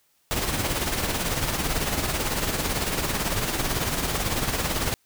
pink noise with tremolo, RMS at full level -24 dBFS, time 0.31-4.94 s, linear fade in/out 0 ms, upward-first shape sine, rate 18 Hz, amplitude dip 50%, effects white hiss -66 dBFS RMS until 5.05 s

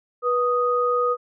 sine tone pair together, 488.2 / 1244.5 Hz, B4 / D#6, -20 / 0 cents, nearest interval octave + major third, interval 1620 cents, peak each -21 dBFS, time 0.22-1.17 s, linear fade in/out 50 ms, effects none

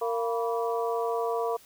harmonic tone with a mistuned harmonic, 230.6 Hz, A#3, 19 cents flat, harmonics 2 / 3 / 4 / 5, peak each -28 / -32 / -34 / -36 dBFS, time 0.01-1.57 s, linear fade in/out 10 ms, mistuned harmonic 4, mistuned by +99 cents, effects white hiss -55 dBFS RMS until 1.65 s

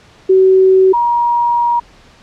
sine tone pair in turn, 378.2 / 950.9 Hz, F#4 / A#5, +38 / +34 cents, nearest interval octave + major third, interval 1596 cents, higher second, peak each -5 / -10 dBFS, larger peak first, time 0.29-0.93 / 0.93-1.8 s, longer second, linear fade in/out 10 ms, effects pink hiss -44 dBFS RMS until 2.22 s + low-pass 5000 Hz 12 dB/octave

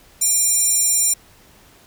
square tone with high-pass filter, 799 Hz, G5, 33 cents sharp, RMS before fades -17 dBFS, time 0.21-1.14 s, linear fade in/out 10 ms, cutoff 7800 Hz, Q 5.9, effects pink hiss -50 dBFS RMS until 1.86 s

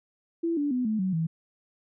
sine tone with pitch steps, 334.5 / 289.5 / 250.6 / 216.9 / 187.73 / 162.49 Hz, E4 / D4 / B3 / A3 / F#3 / E3, +25 / -25 / +25 / -25 / +25 / -25 cents, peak -24 dBFS, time 0.43-1.27 s, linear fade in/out 10 ms, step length 140 ms, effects none

